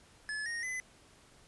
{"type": "tone with pitch steps", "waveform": "square", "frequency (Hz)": [1717, 1861.6, 2018], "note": ["A6", "A#6", "B6"], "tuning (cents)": [-43, -3, 37], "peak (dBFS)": -36, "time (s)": [0.29, 0.8], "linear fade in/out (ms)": 0, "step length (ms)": 170, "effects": ["pink hiss -61 dBFS RMS until 1.47 s", "resampled to 24000 Hz"]}